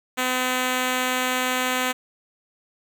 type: tone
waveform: 5% pulse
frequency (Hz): 254.2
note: C4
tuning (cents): -50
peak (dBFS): -10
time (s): 0.17-1.93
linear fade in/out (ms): 20
effects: none